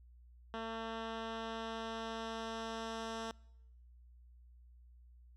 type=tone with low-pass filter sweep; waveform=10% pulse; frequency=225.4 Hz; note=A3; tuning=42 cents sharp; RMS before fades=-42 dBFS; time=0.54-3.31 s; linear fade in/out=0 ms; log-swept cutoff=2900 to 6200 Hz; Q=1.1; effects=noise-tail reverb RT60 0.9 s tail -25 dB re dry + added 60 Hz sine -57 dBFS peak until 5.36 s